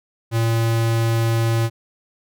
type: tone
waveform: square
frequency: 114.4 Hz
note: A#2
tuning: 32 cents flat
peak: -17 dBFS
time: 0.31-1.7 s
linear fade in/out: 50 ms
effects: none